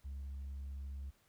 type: tone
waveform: sine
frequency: 68.6 Hz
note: C#2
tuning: 17 cents flat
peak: -39 dBFS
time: 0.04-1.11 s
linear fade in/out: 20 ms
effects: tanh soft clip ceiling -40 dBFS + pink hiss -72 dBFS RMS until 1.28 s